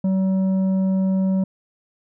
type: tone with tanh clipping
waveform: triangle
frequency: 190 Hz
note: F#3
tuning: 46 cents sharp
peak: -18 dBFS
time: 0.04-1.44 s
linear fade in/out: 5 ms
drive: 11 dB
effects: none